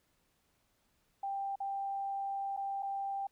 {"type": "tone with dropouts", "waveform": "sine", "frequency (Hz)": 789, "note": "G5", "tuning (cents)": 11, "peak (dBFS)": -34, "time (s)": [1.23, 3.27], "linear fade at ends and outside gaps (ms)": 5, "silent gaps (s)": [[1.557, 1.602], [2.566, 2.573], [2.825, 2.829]], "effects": ["pink hiss -75 dBFS RMS until 3.31 s"]}